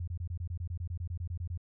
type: tone bursts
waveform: sine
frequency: 87.31 Hz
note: F2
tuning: in tune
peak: -33 dBFS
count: 16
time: 0-1.576 s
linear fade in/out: 5 ms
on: 76 ms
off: 24 ms
effects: none